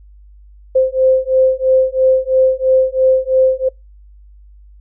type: beating tone pair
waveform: sine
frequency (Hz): 520 / 523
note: C5 / C5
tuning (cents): -11 / -1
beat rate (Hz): 3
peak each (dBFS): -13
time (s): 0.75-3.69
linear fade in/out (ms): 10
effects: noise-tail reverb RT60 0.2 s tail -25 dB re dry + added 50 Hz sine -39 dBFS peak until 4.8 s